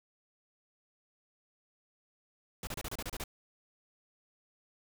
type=noise bursts; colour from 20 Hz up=pink; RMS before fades=-39 dBFS; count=9; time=2.63-3.239 s; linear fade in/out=2 ms; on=41 ms; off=30 ms; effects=none